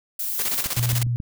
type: noise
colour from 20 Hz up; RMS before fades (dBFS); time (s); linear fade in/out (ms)
violet; -27; 0.19-0.63; 5
type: noise with tremolo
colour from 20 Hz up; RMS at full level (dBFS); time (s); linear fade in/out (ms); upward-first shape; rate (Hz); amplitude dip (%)
white; -25; 0.39-1.03; 2; square; 16; 70
type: click train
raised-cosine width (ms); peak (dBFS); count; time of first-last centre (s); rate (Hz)
5; -21; 5; 0.66-1.202; 7.38
type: tone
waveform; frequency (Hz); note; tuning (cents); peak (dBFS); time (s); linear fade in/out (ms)
sine; 120; B2; -49; -20; 0.77-1.16; 0
effects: none